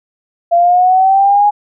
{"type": "linear sweep", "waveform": "sine", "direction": "up", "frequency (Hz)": [681, 833], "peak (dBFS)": -6, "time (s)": [0.51, 1.51], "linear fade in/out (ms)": 20, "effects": []}